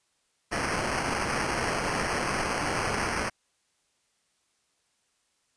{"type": "noise with sample-and-hold", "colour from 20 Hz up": "white", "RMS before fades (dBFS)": -29, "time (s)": [0.51, 3.3], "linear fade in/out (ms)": 20, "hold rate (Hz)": 3675, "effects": ["white hiss -72 dBFS RMS until 5.56 s", "resampled to 22050 Hz"]}